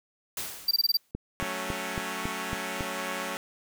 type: noise with exponential decay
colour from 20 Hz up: white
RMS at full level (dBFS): -32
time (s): 0.37-1.11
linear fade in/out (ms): 2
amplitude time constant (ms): 160
type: tone bursts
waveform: square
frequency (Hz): 4695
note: D8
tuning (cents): -1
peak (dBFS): -21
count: 6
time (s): 0.68-0.971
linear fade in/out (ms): 5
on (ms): 31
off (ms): 21
type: click train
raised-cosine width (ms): 3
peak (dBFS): -19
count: 7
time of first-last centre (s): 1.15-2.807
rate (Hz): 3.62
type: chord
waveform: 5% pulse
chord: F# minor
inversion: none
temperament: equal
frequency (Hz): 185 / 220 / 277.2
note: F#3 / A3 / C#4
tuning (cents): 0 / 0 / 0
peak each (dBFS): -25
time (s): 1.4-3.37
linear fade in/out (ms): 0
effects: none